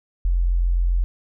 sine tone, 43.65 Hz, F1, in tune, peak -16 dBFS, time 0.25-1.04 s, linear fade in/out 0 ms, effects none

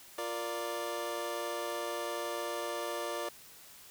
25% pulse chord, Bb major, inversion second, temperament equal, 349.2 / 466.2 / 587.3 Hz, F4 / Bb4 / D5, 0 / 0 / 0 cents, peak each -37 / -37 / -34 dBFS, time 0.18-3.29 s, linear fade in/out 5 ms, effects white hiss -54 dBFS RMS until 3.9 s

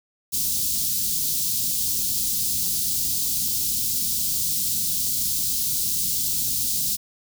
white band-stop noise, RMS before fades -24 dBFS, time 0.32-6.97 s, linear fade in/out 20 ms, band 240 to 4100 Hz, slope 24 dB/octave, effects none

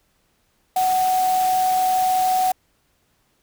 sine tone in noise, 744 Hz, F#5, 9 cents sharp, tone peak -16 dBFS, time 0.76-2.52 s, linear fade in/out 5 ms, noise white, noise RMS -31 dBFS, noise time 0.76-2.52 s, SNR +12 dB, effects pink hiss -65 dBFS RMS until 3.42 s

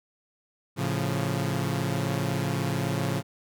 sawtooth chord, A augmented, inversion none, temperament equal with one note detuned, 111.09 / 138.59 / 174.61 Hz, A2 / C#3 / E#3, +17 / 0 / 0 cents, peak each -27 / -25 / -27 dBFS, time 0.76-3.23 s, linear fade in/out 50 ms, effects none

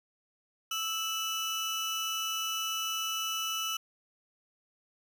30% pulse tone pair together, 1318.5 / 2960 Hz, E6 / F#7, 0 / 0 cents, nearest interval octave + major second, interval 1400 cents, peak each -33 / -30 dBFS, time 0.71-3.77 s, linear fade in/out 5 ms, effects none

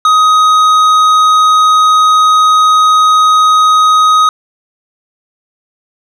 sine tone with tanh clipping, 1256 Hz, D#6, 16 cents sharp, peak -6 dBFS, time 0.05-4.29 s, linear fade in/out 2 ms, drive 10 dB, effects none

